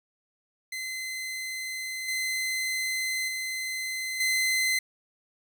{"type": "tone with level steps", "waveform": "sawtooth", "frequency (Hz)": 2054, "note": "C7", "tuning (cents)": -33, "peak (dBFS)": [-29, -24, -27, -20], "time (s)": [0.72, 4.79], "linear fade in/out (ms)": 5, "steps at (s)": [2.08, 3.28, 4.2], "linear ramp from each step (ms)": 5, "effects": []}